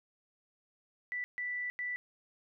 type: tone bursts at uneven times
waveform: sine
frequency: 1973 Hz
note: B6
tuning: 2 cents flat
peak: -34 dBFS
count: 3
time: 1.12-1.24 / 1.38-1.7 / 1.79-1.96 s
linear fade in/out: 0 ms
effects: none